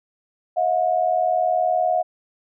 sine tone pair together, 640 / 719.8 Hz, D#5 / F#5, +49 / -48 cents, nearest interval major second, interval 203 cents, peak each -21 / -19 dBFS, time 0.56-2.03 s, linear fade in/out 20 ms, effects none

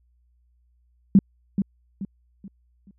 sine tone with echo, 196 Hz, G3, in tune, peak -9 dBFS, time 1.15-1.19 s, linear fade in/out 2 ms, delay 430 ms, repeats 4, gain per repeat -9 dB, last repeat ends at 2.91 s, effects added 60 Hz sine -60 dBFS peak until 2.98 s

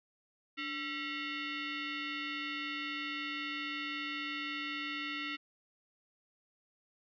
sine tone with frequency modulation, 292.7 Hz, D4, 6 cents flat, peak -36 dBFS, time 0.57-5.37 s, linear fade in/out 20 ms, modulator 820 Hz, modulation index 3.9, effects none

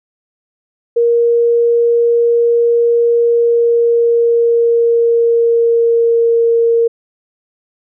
sine tone with pitch glide, 470 to 463.3 Hz, A#4 to A#4, +14 to -11 cents, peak -8 dBFS, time 0.96-6.88 s, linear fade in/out 10 ms, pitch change -25 cents, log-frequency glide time 3.18-6.46 s, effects none

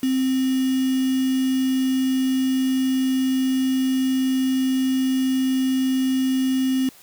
sine tone with quantisation, 261.6 Hz, C4, in tune, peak -18 dBFS, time 0.03-6.89 s, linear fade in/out 2 ms, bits 5, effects white hiss -49 dBFS RMS until 7.02 s

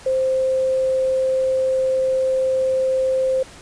sine tone with quantisation, 523.3 Hz, C5, in tune, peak -16 dBFS, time 0.06-3.43 s, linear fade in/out 5 ms, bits 7, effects pink hiss -42 dBFS RMS until 3.61 s + resampled to 22050 Hz

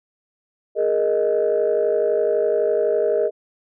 sine chord, Ab suspended second, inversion none, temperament just, 415.3 / 467.2 / 623 Hz, Ab4 / Bb4 / Eb5, 0 / +4 / +2 cents, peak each -20 dBFS, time 0.75-3.31 s, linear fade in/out 50 ms, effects tanh soft clip ceiling -10 dBFS

